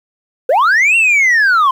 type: linear two-way sweep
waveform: sine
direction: up then down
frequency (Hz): 464 to 2762 to 1017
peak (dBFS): -5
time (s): 0.49-1.71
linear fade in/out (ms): 5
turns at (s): 0.96
effects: tanh soft clip ceiling -7 dBFS + 7-bit